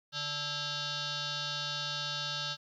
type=tone with frequency modulation; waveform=sine; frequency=147.4 Hz; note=D3; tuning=7 cents sharp; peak=-33 dBFS; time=0.12-2.57 s; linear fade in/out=50 ms; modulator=733 Hz; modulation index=6.5; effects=12-bit